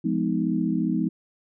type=chord; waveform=sine; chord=F half-diminished seventh; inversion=none; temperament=just; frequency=174.61 / 209.5 / 251.4 / 314.3 Hz; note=F3 / Ab3 / Cb4 / Eb4; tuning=0 / +15 / +31 / +18 cents; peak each=-27 dBFS; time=0.04-1.09 s; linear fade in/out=10 ms; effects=none